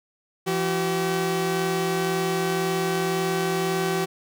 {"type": "tone pair together", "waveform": "sawtooth", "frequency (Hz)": [169.8, 381.5], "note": ["F3", "G4"], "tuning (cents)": [-48, -47], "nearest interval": "octave + major second", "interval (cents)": 1401, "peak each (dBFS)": [-23, -20], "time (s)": [0.46, 4.06], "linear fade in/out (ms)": 20, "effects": []}